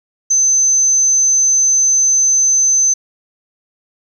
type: tone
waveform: sine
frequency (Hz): 6160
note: G8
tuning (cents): -31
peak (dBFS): -9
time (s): 0.3-2.94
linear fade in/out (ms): 10
effects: 8-bit